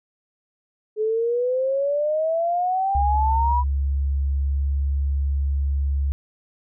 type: exponential sweep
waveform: sine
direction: up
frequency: 424.9 to 987.8 Hz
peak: -19 dBFS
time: 0.96-3.64 s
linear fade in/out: 50 ms
type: tone with pitch glide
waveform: sine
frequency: 69.3 to 69.7 Hz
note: C#2 to C#2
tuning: 0 to +10 cents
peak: -19 dBFS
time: 2.95-6.12 s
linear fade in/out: 0 ms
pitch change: +10 cents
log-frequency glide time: 4.42-4.6 s
effects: none